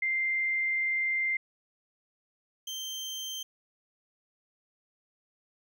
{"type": "tone pair in turn", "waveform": ["sine", "30% pulse"], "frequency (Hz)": [2093, 3136], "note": ["C7", "G7"], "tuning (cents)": [0, 0], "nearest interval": "perfect fifth", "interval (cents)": 700, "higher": "second", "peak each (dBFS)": [-26, -32], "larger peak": "first", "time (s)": [[0.02, 1.37], [2.67, 3.43]], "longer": "first", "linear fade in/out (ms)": 5, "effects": []}